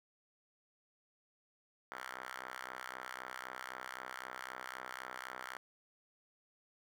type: ring-modulated tone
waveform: 5% pulse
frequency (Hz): 63.9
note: C2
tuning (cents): -40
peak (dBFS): -30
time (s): 1.92-5.57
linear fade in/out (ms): 0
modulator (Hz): 1340
effects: none